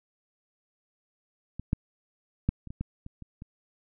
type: clicks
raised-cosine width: 5 ms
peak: -23 / -12 / -11 / -29 / -26 / -19 / -29 / -30 / -29 dBFS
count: 9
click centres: 1.596 / 1.731 / 2.49 / 2.673 / 2.705 / 2.81 / 3.064 / 3.223 / 3.421 s
effects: none